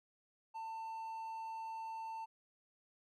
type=tone; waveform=triangle; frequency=895 Hz; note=A5; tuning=29 cents sharp; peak=-40 dBFS; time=0.54-2.26 s; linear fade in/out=20 ms; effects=none